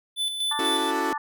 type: tone with tremolo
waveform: square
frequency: 3500 Hz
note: A7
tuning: 10 cents flat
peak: -24 dBFS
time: 0.16-0.92 s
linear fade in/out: 50 ms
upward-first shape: square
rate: 4.1 Hz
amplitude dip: 50%
type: harmonic tone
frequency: 293.7 Hz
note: D4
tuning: in tune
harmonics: 3 / 4 / 5 / 6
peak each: -29 / -31 / -41 / -35 dBFS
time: 0.51-1.18 s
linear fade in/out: 5 ms
type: chord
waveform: 40% pulse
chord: F# minor seventh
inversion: second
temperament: equal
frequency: 277.2 / 329.6 / 370 / 440 Hz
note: C#4 / E4 / F#4 / A4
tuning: 0 / 0 / 0 / 0 cents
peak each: -31 / -30 / -31 / -32 dBFS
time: 0.59-1.13 s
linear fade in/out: 2 ms
effects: none